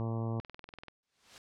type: harmonic tone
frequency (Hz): 113.8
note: A#2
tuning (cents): -41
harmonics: 1 / 2 / 3 / 4 / 5 / 6 / 7 / 8 / 9 / 10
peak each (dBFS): -33 / -39 / -43 / -45 / -47 / -49 / -50 / -51 / -52 / -53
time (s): 0-0.4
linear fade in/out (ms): 0
type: click train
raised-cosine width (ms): 0.3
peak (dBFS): -30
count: 11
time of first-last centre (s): 0.4-0.883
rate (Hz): 20.7
type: noise with exponential growth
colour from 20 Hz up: white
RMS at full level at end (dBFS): -47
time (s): 1.03-1.38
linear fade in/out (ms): 1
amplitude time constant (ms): 75
effects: low-pass 6000 Hz 12 dB/octave